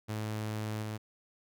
sawtooth tone with level steps, 107.8 Hz, A2, 35 cents flat, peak -30 / -32 dBFS, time 0.08-0.98 s, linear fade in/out 20 ms, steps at 0.82 s, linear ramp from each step 10 ms, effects none

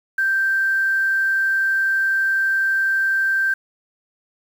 sine tone with quantisation, 1568 Hz, G6, in tune, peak -16 dBFS, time 0.18-3.54 s, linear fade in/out 5 ms, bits 7, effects none

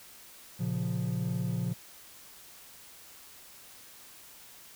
triangle chord, Bb minor, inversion none, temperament equal with one note detuned, 116.54 / 138.59 / 175.83 Hz, Bb2 / Db3 / F3, 0 / 0 / +12 cents, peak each -31 / -32 / -30 dBFS, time 0.59-1.74 s, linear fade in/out 20 ms, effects tanh soft clip ceiling -21 dBFS + white hiss -52 dBFS RMS until 4.75 s

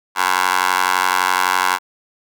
15% pulse tone with high-pass filter, 91.9 Hz, F#2, 11 cents flat, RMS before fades -17 dBFS, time 0.15-1.79 s, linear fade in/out 50 ms, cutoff 1100 Hz, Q 2.9, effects none

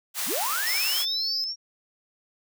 white high-pass noise, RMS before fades -29 dBFS, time 0.14-1.06 s, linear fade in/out 50 ms, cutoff 770 Hz, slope 12 dB/octave
sine linear sweep, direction up, 140 to 5650 Hz, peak -28 dBFS, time 0.26-1.56 s, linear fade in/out 50 ms
triangle tone, 5274 Hz, E8, in tune, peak -26 dBFS, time 0.67-1.44 s, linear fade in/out 0 ms
effects none

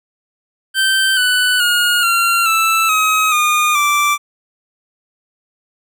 25% pulse tone with pitch steps, 1554 / 1492.4 / 1433.3 / 1376.5 / 1321.9 / 1269.6 / 1219.2 / 1170.9 Hz, G6 / F#6 / F6 / F6 / E6 / D#6 / D#6 / D6, -16 / +14 / +45 / -25 / +4 / +35 / -36 / -6 cents, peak -8 dBFS, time 0.74-4.18 s, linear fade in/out 50 ms, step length 430 ms, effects none

